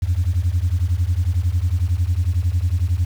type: beating tone pair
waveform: sine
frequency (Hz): 82.4 / 93.4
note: E2 / F#2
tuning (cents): 0 / +17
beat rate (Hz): 11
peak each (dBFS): -18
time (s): 0.02-3.05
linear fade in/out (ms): 10
effects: tanh soft clip ceiling -11 dBFS + 7-bit